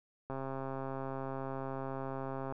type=click train; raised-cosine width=1 ms; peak=-26 dBFS; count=299; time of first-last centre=0.3-2.524 s; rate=134 Hz; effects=none